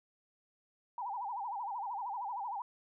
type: tone with vibrato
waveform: sine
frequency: 883 Hz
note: A5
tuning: 6 cents sharp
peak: -36 dBFS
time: 0.98-2.62 s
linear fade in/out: 2 ms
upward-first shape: sine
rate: 13 Hz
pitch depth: 210 cents each way
effects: none